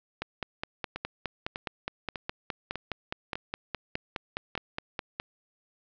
two click trains, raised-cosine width 0.3 ms, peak -18 / -15 dBFS, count 7 / 25, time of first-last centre 0.96-4.553 / 0.22-5.199 s, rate 1.67 / 4.82 Hz, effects low-pass 5000 Hz 12 dB/octave

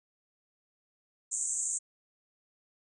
white band-pass noise, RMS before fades -33 dBFS, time 1.31-1.79 s, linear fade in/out 20 ms, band 6600 to 8500 Hz, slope 96 dB/octave, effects none

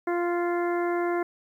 harmonic tone, 348 Hz, F4, 6 cents flat, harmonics 1 / 2 / 3 / 4 / 5 / 6, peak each -25 / -31 / -35 / -37 / -39 / -41 dBFS, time 0.07-1.23 s, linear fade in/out 5 ms, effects 10-bit

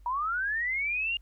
sine linear sweep, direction up, 938 to 2835 Hz, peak -27 dBFS, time 0.06-1.17 s, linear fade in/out 2 ms, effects added 50 Hz sine -50 dBFS peak until 1.21 s + pink hiss -72 dBFS RMS until 1.21 s

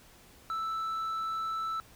sine tone with tanh clipping, 1318.5 Hz, E6, in tune, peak -32 dBFS, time 0.5-1.8 s, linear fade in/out 0 ms, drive 4 dB, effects pink hiss -57 dBFS RMS until 1.95 s

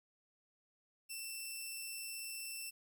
10% pulse tone, 2681 Hz, E7, 29 cents sharp, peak -34 dBFS, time 1.09-2.71 s, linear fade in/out 20 ms, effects 12-bit

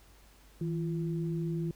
sine tone pair together, 161.97 / 343.2 Hz, E3 / F4, -30 / -30 cents, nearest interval octave + minor second, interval 1300 cents, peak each -31 / -37 dBFS, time 0.61-1.71 s, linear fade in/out 2 ms, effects added 50 Hz sine -57 dBFS peak until 1.75 s + pink hiss -61 dBFS RMS until 1.75 s

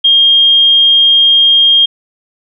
sine tone, 3225 Hz, G7, 48 cents sharp, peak -4 dBFS, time 0.04-1.86 s, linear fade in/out 10 ms, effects none

